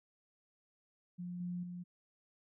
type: tone with level steps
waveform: sine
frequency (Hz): 177.2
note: F3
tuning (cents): +25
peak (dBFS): -40 / -37 / -42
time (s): 1.18-1.84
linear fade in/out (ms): 20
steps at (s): 1.4 / 1.63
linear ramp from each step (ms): 5
effects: none